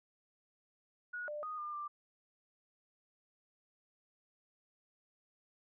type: tone with pitch steps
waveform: sine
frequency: 1455 / 596 / 1240 / 1201 / 1184 Hz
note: F#6 / D5 / D#6 / D6 / D6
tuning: -29 / +25 / -6 / +38 / +14 cents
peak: -39 dBFS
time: 1.13-1.88 s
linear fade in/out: 10 ms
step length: 150 ms
effects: none